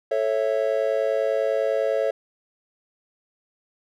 triangle chord, A major, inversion none, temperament just, 440 / 550 / 660 Hz, A4 / C#5 / E5, 0 / -14 / +2 cents, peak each -24 / -21 / -24 dBFS, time 0.11-2.11 s, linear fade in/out 5 ms, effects none

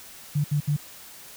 sine tone bursts, 146.83 Hz, D3, in tune, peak -20 dBFS, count 3, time 0.35-0.767 s, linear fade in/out 10 ms, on 93 ms, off 69 ms, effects white hiss -45 dBFS RMS until 1.36 s

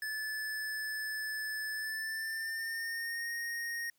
square tone with pitch glide, 1737 to 1861.7 Hz, A6 to A#6, -23 to -3 cents, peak -36 dBFS, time 0.02-3.9 s, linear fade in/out 2 ms, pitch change +120 cents, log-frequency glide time 1.71-3.31 s, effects white hiss -75 dBFS RMS until 3.98 s

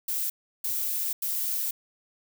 violet noise bursts at uneven times, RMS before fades -29 dBFS, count 3, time 0.08-0.3 / 0.64-1.13 / 1.22-1.71 s, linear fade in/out 5 ms, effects none

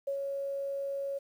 sine tone with ADSR envelope, 554.4 Hz, C#5, in tune, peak -29 dBFS, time 0.07-1.19 s, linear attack 8 ms, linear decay 87 ms, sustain -3 dB, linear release 15 ms, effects 10-bit

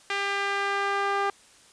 sawtooth tone with band-pass filter sweep, 399 Hz, G4, 31 cents sharp, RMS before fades -27 dBFS, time 0.1-1.3 s, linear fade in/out 2 ms, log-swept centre 2200 to 1100 Hz, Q 1.3, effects white hiss -55 dBFS RMS until 1.72 s + resampled to 22050 Hz

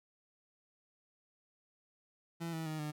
30% pulse tone with pitch steps, 167.3 / 161.51 / 155.92 / 150.52 Hz, E3 / E3 / D#3 / D3, +26 / -35 / +4 / +43 cents, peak -35 dBFS, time 2.4-2.92 s, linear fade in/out 20 ms, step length 130 ms, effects none

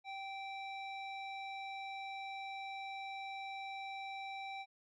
square tone with low-pass filter, 780 Hz, G5, 9 cents flat, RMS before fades -45 dBFS, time 0.04-4.66 s, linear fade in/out 50 ms, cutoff 3200 Hz, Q 6, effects none

